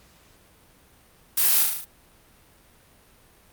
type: noise with echo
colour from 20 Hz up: blue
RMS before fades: -21 dBFS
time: 1.37-1.63 s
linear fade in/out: 5 ms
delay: 36 ms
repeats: 6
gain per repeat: -3 dB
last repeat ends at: 1.846 s
effects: pink hiss -56 dBFS RMS until 3.52 s + Opus 48 kbps